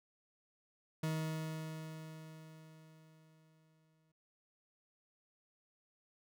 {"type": "tone with exponential decay", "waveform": "40% pulse", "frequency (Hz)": 158.1, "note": "D#3", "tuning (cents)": 28, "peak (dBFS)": -33, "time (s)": [1.03, 4.12], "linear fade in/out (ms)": 5, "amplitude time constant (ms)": 670, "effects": []}